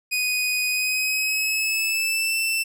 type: tone with pitch glide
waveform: sawtooth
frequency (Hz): 2489 to 2668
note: D#7 to E7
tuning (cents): 0 to +20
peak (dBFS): -18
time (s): 0.11-2.64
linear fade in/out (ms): 20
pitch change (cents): +120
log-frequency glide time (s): 0.68-2.35
effects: none